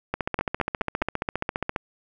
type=two click trains; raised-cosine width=0.5 ms; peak=-9 / -10 dBFS; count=4 / 25; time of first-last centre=0.39-1.022 / 0.14-1.762 s; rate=4.75 / 14.8 Hz; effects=none